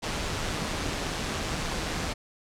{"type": "noise with amplitude modulation", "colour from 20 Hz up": "pink", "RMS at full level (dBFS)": -29, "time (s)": [0.02, 2.14], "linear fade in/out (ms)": 20, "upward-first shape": "sine", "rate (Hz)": 157, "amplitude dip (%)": 35, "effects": ["low-pass 7000 Hz 12 dB/octave"]}